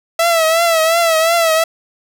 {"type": "tone with vibrato", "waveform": "sawtooth", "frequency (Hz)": 659.3, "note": "E5", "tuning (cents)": 0, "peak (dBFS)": -7, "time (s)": [0.19, 1.64], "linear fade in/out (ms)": 5, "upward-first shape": "triangle", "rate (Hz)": 2.8, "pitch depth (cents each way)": 76, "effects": []}